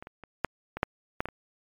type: clicks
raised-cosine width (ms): 0.5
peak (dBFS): -26 / -27 / -29 / -9 / -19 / -8 / -11 / -16 / -29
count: 9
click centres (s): 0.025 / 0.071 / 0.237 / 0.447 / 0.77 / 0.831 / 1.205 / 1.256 / 1.287
effects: MP3 96 kbps